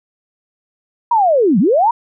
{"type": "linear two-way sweep", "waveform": "sine", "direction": "down then up", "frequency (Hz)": [976, 165, 976], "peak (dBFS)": -9, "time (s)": [1.11, 1.91], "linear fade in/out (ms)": 5, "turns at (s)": 1.59, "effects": []}